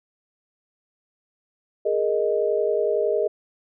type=chord; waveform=sine; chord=Ab suspended second; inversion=none; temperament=equal; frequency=415.3 / 466.2 / 622.3 Hz; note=Ab4 / Bb4 / Eb5; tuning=0 / 0 / 0 cents; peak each=-23 / -24 / -24 dBFS; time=1.85-3.28 s; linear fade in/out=10 ms; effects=none